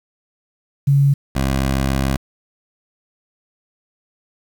sine / 15% pulse tone pair in turn, 140 / 66.95 Hz, C#3 / C2, +18 / +40 cents, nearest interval octave + minor second, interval 1278 cents, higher first, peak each -10 dBFS, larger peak neither, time 0.87-1.14 / 1.35-2.17 s, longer second, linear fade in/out 10 ms, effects 7-bit

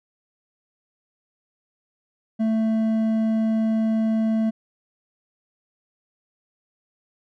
triangle tone with hard clipping, 221.4 Hz, A3, 11 cents sharp, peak -20 dBFS, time 2.39-4.51 s, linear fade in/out 20 ms, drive 9 dB, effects none

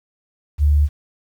sine tone, 73.42 Hz, D2, in tune, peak -11 dBFS, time 0.58-0.89 s, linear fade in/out 50 ms, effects 8-bit

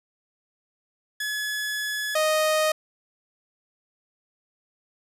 sawtooth tone pair in turn, 1702 / 621.5 Hz, G#6 / D#5, +42 / -2 cents, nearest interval octave + perfect fourth, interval 1744 cents, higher first, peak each -23 / -16 dBFS, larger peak second, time 1.2-2.15 / 2.15-2.72 s, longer first, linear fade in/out 5 ms, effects resampled to 32000 Hz + 9-bit

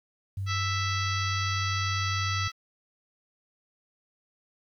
sine tone, 97.3 Hz, G2, 12 cents flat, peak -29 dBFS, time 0.37-2.48 s, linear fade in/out 5 ms
harmonic tone, 659.3 Hz, E5, in tune, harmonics 2 / 3 / 4 / 5 / 6 / 7 / 8 / 9, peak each -32 / -35 / -38 / -38 / -40 / -39 / -43 / -41 dBFS, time 0.46-2.52 s, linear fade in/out 50 ms
effects 10-bit

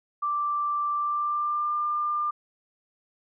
sine tone with pitch glide, 1174.7 to 1197.3 Hz, D6 to D6, 0 to +33 cents, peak -24 dBFS, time 0.22-2.31 s, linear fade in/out 10 ms, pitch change +33 cents, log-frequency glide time 0.95-1.75 s, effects none

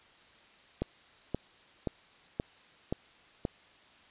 click train, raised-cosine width 2 ms, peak -17 dBFS, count 6, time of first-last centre 0.82-3.452 s, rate 1.9 Hz, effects white hiss -59 dBFS RMS until 4.1 s + resampled to 8000 Hz

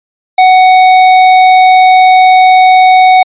triangle tone with hard clipping, 744 Hz, F#5, 9 cents sharp, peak -3 dBFS, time 0.38-3.23 s, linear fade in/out 5 ms, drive 15 dB, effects resampled to 8000 Hz

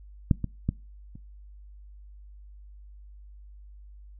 clicks, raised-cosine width 5 ms, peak -7 / -16 / -12 / -30 dBFS, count 4, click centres 0.312 / 0.443 / 0.69 / 1.155 s, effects noise-tail reverb RT60 0.3 s tail -23 dB re dry + added 50 Hz sine -45 dBFS peak until 4.19 s

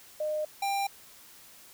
sine / square tone pair in turn, 611 / 793.7 Hz, D#5 / G5, -32 / +21 cents, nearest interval perfect fourth, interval 453 cents, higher second, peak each -28 dBFS, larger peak neither, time 0.2-0.45 / 0.62-0.87 s, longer neither, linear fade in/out 5 ms, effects white hiss -53 dBFS RMS until 1.73 s

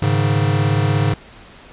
square chord, Ab suspended fourth, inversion none, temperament equal, 103.83 / 138.59 / 155.56 Hz, Ab2 / Db3 / Eb3, 0 / 0 / 0 cents, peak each -18 / -19 / -23 dBFS, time 0.02-1.14 s, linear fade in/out 5 ms, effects pink hiss -42 dBFS RMS until 1.72 s + resampled to 8000 Hz

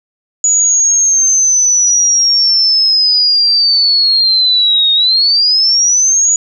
sine linear two-way sweep, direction down then up, 6870 to 3700 to 6870 Hz, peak -7 dBFS, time 0.44-6.36 s, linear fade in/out 2 ms, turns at 4.93 s, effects none

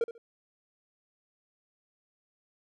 triangle tone with echo, 464.2 Hz, A#4, 7 cents flat, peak -22 dBFS, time 0.01-0.04 s, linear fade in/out 2 ms, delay 70 ms, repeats 2, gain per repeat -13 dB, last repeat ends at 0.18 s, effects none

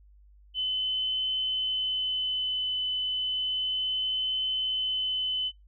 sine tone with vibrato, 3029 Hz, F#7, 40 cents sharp, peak -26 dBFS, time 0.54-5.52 s, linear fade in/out 50 ms, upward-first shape triangle, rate 0.32 Hz, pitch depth 9 cents each way, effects noise-tail reverb RT60 0.2 s tail -23 dB re dry + added 50 Hz sine -53 dBFS peak until 5.67 s

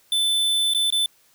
square tone with dropouts, 3520 Hz, A7, in tune, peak -19 dBFS, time 0.12-1.06 s, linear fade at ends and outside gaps 2 ms, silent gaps 0.737-0.747 / 0.903-0.924 s, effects white hiss -59 dBFS RMS until 1.34 s

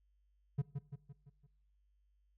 triangle tone with echo, 141.1 Hz, C#3, 31 cents sharp, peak -28 dBFS, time 0.58-0.62 s, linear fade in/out 10 ms, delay 170 ms, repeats 5, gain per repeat -6 dB, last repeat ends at 1.47 s, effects noise-tail reverb RT60 0.9 s tail -21 dB re dry + added 50 Hz sine -70 dBFS peak until 2.37 s

